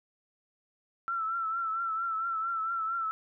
sine tone with vibrato, 1338 Hz, E6, 25 cents sharp, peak -29 dBFS, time 1.08-3.11 s, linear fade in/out 0 ms, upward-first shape triangle, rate 4.4 Hz, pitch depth 61 cents each way, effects none

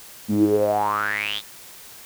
sawtooth tone with band-pass filter sweep, 103.83 Hz, G#2, in tune, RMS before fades -21 dBFS, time 0.28-1.42 s, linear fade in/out 50 ms, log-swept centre 220 to 3800 Hz, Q 9.9, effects white hiss -43 dBFS RMS until 2.05 s

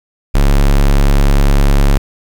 square tone, 34.97 Hz, C#1, 16 cents sharp, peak -7 dBFS, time 0.34-1.98 s, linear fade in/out 10 ms, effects 7-bit

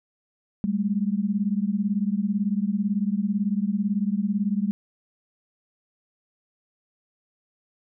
sine beating tone pair, 196 / 214 Hz, G3 / A3, 0 / -48 cents, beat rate 18 Hz, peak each -24 / -25 dBFS, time 0.64-4.71 s, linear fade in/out 0 ms, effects none

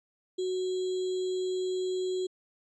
sine tone with sample-and-hold, 370 Hz, F#4, in tune, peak -28 dBFS, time 0.38-2.27 s, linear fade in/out 10 ms, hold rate 3675 Hz, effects resampled to 22050 Hz

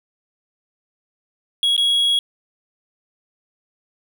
triangle tone with dropouts, 3322 Hz, G#7, in tune, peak -13 dBFS, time 1.63-2.19 s, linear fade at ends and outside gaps 1 ms, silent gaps 1.765-1.778 s, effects none

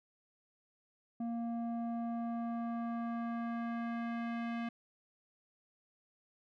square tone with low-pass filter sweep, 233.1 Hz, A#3, in tune, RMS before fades -38 dBFS, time 1.2-4.69 s, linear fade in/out 5 ms, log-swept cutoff 560 to 2400 Hz, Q 1.4, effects none

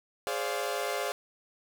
sawtooth chord, D half-diminished seventh, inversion second, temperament equal with one note detuned, 415.3 / 523.3 / 578.2 / 698.5 Hz, Ab4 / C5 / D5 / F5, 0 / 0 / -27 / 0 cents, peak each -32 dBFS, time 0.27-1.12 s, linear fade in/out 0 ms, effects none

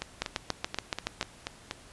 two click trains, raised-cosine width 0.2 ms, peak -11 / -15 dBFS, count 8 / 8, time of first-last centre 0.22-1.212 / 0.02-1.711 s, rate 7.06 / 4.14 Hz, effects pink hiss -53 dBFS RMS until 1.92 s + resampled to 24000 Hz

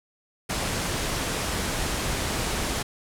pink low-pass noise, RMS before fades -28 dBFS, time 0.49-2.83 s, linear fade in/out 10 ms, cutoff 11000 Hz, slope 24 dB/octave, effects none

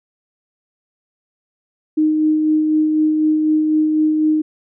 sine tone with tremolo, 309.2 Hz, D#4, 11 cents flat, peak -11 dBFS, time 1.97-4.42 s, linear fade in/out 10 ms, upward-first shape sine, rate 4 Hz, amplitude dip 30%, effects none

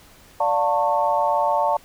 sine tone cluster, 584 / 711 / 895 / 1097 Hz, D5 / F5 / A5 / C#6, -10 / +31 / +29 / -18 cents, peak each -23 / -24 / -20 / -27 dBFS, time 0.4-1.77 s, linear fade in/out 5 ms, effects pink hiss -50 dBFS RMS until 1.84 s

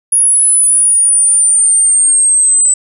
sine exponential sweep, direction down, 10450 to 8010 Hz, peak -6 dBFS, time 0.12-2.74 s, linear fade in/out 5 ms, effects none

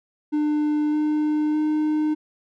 triangle tone with pitch steps, 299.9 / 302.9 / 305.8 Hz, D4 / D#4 / D#4, +36 / -46 / -30 cents, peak -17 dBFS, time 0.32-2.15 s, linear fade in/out 20 ms, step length 610 ms, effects none

